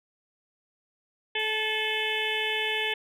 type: harmonic tone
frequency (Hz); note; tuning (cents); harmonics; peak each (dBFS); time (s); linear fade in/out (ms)
433.9; A4; -24; 1 / 2 / 4 / 5 / 6 / 7 / 8; -34 / -36 / -33 / -33 / -33 / -32 / -35; 1.35-2.94; 5
type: noise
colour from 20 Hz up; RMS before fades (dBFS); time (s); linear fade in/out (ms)
violet; -48; 1.39-2.93; 2
effects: low-pass 11000 Hz 12 dB/octave